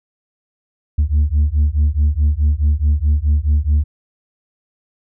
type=beating tone pair; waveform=sine; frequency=72 / 76.7 Hz; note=D2 / D#2; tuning=-34 / -24 cents; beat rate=4.7 Hz; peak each=-13 / -13 dBFS; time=0.98-3.84 s; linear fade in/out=10 ms; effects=tanh soft clip ceiling -9 dBFS